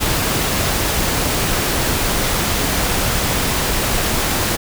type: noise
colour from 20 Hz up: pink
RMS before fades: -18 dBFS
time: 0-4.57 s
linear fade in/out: 20 ms
effects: none